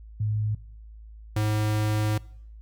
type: tone pair in turn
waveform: sine / square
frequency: 106.8 / 106.8 Hz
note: G#2 / G#2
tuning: +49 / +49 cents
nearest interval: unison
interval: 0 cents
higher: neither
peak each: -23 dBFS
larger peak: neither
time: 0.2-0.55 / 1.36-2.18 s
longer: second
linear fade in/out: 5 ms
effects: noise-tail reverb RT60 0.7 s tail -22 dB re dry + added 54 Hz sine -42 dBFS peak until 2.61 s